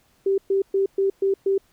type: tone bursts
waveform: sine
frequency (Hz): 390.2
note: G4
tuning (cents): -8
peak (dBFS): -17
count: 6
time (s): 0.26-1.58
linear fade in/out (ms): 5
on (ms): 120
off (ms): 120
effects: pink hiss -62 dBFS RMS until 1.72 s